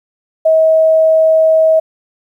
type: tone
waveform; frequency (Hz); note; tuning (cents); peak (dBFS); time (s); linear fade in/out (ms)
sine; 639; D#5; +46; -6; 0.45-1.8; 10
effects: 8-bit